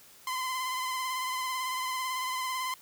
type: tone with vibrato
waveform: sawtooth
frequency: 1028 Hz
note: C6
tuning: 31 cents flat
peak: -27 dBFS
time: 0.27-2.74 s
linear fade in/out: 2 ms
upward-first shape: sine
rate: 18 Hz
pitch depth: 32 cents each way
effects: white hiss -55 dBFS RMS until 2.81 s